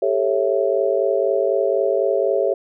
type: chord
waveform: sine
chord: A dominant seventh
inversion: third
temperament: just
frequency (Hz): 396 / 440 / 550 / 660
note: G4 / A4 / C#5 / E5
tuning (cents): +18 / 0 / -14 / +2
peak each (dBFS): -21 / -23 / -20 / -23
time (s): 0.02-2.54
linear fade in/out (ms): 5
effects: none